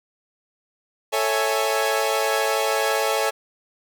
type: chord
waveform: sawtooth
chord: A major seventh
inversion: none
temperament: equal with one note detuned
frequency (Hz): 441.3 / 554.4 / 659.3 / 830.6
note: A4 / C#5 / E5 / G#5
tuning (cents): +5 / 0 / 0 / 0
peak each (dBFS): -21 / -21 / -23 / -22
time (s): 1.12-3.31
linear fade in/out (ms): 20
effects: none